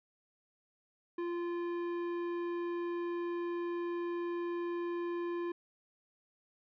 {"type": "tone with tanh clipping", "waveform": "triangle", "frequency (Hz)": 345.8, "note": "F4", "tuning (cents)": -17, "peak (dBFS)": -36, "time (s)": [1.18, 5.52], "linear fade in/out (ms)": 5, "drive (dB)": 17, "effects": []}